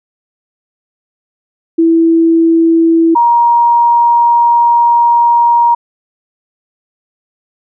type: tone pair in turn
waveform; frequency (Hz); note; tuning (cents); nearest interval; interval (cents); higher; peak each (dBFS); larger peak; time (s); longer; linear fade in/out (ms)
sine; 329.6 / 944.2; E4 / A#5; 0 / +22; octave + tritone; 1822; second; -5; neither; 1.78-3.15 / 3.15-5.75; second; 10
effects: none